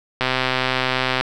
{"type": "click train", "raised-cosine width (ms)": 0.3, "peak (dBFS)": -3, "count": 130, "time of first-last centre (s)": [0.21, 1.21], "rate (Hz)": 129, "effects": []}